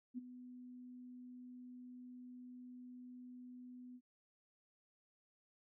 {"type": "tone with ADSR envelope", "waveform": "sine", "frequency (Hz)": 249.1, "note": "B3", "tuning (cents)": 15, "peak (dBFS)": -39, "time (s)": [0.14, 4.01], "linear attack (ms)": 39, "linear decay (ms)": 18, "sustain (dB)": -12, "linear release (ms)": 56, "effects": []}